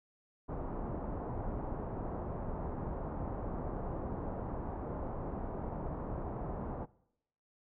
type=low-pass noise; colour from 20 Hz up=pink; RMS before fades=-39 dBFS; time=0.48-6.86 s; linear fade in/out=20 ms; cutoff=1000 Hz; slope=24 dB/octave; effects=noise-tail reverb RT60 0.8 s tail -22 dB re dry